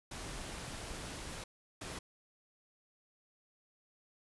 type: noise bursts at uneven times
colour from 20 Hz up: pink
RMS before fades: -44 dBFS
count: 2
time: 0.11-1.44 / 1.81-1.99 s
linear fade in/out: 5 ms
effects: resampled to 24000 Hz